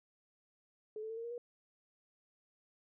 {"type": "tone with pitch steps", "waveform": "sine", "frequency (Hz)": [430, 439.8, 449.8, 460.1, 470.5, 481.3], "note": ["A4", "A4", "A4", "A#4", "A#4", "B4"], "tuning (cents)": [-40, -1, 38, -23, 16, -45], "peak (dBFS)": -40, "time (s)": [0.96, 1.38], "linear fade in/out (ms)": 2, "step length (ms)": 70, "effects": []}